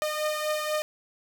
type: beating tone pair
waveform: sawtooth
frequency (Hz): 609 / 613.1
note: D#5 / D#5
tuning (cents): -37 / -26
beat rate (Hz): 4.1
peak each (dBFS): -24 / -29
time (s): 0.02-0.82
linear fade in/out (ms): 0
effects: none